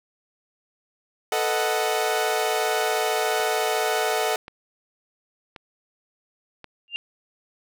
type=chord; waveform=sawtooth; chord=B dominant seventh; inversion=third; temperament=equal; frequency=440 / 493.9 / 622.3 / 740 Hz; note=A4 / B4 / D#5 / F#5; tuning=0 / 0 / 0 / 0 cents; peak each=-22 / -28 / -24 / -22 dBFS; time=1.32-4.36 s; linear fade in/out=2 ms
type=click train; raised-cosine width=0.3 ms; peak=-23 dBFS; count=4; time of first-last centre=3.4-6.643 s; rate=0.925 Hz
type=tone with exponential growth; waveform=sine; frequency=2794 Hz; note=F7; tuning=in tune; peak=-21 dBFS; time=6.88-6.96 s; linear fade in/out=0 ms; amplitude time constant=17 ms
effects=none